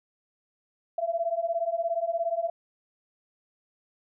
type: beating tone pair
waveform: sine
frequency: 663 / 680 Hz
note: E5 / F5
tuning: +10 / -46 cents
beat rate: 17 Hz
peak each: -29 / -28 dBFS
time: 0.98-2.5 s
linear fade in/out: 5 ms
effects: none